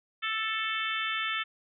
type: harmonic tone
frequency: 440.6 Hz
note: A4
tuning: 2 cents sharp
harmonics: 3 / 4 / 5 / 6 / 7 / 8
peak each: -34 / -35 / -36 / -37 / -37 / -38 dBFS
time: 0.22-1.44 s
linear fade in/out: 20 ms
effects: none